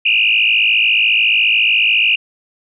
sine tone with frequency modulation, 2653 Hz, E7, 10 cents sharp, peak -10 dBFS, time 0.05-2.16 s, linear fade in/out 10 ms, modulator 54.2 Hz, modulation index 4.2, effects none

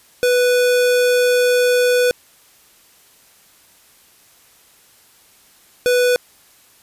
square tone pair in turn, 493.9 / 493.9 Hz, B4 / B4, 0 / 0 cents, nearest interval unison, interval 0 cents, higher neither, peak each -13 dBFS, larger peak neither, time 0.23-2.11 / 5.86-6.16 s, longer first, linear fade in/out 0 ms, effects white hiss -51 dBFS RMS until 6.82 s + resampled to 32000 Hz

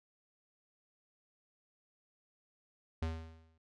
square tone with exponential decay, 81 Hz, E2, 30 cents flat, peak -32 dBFS, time 3.02-3.58 s, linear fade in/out 5 ms, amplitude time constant 120 ms, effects low-pass 5000 Hz 12 dB/octave

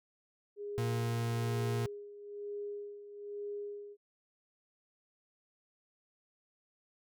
sine tone with tremolo, 410 Hz, G#4, 22 cents flat, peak -37 dBFS, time 0.56-3.97 s, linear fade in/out 50 ms, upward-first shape sine, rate 1.1 Hz, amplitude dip 70%
40% pulse tone, 116.54 Hz, A#2, in tune, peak -31 dBFS, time 0.78-1.86 s, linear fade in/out 0 ms
effects none

